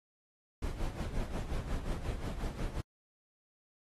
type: noise with tremolo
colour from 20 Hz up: brown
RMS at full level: -34 dBFS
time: 0.62-2.81 s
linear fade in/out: 5 ms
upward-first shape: sine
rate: 5.6 Hz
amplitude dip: 65%
effects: AAC 32 kbps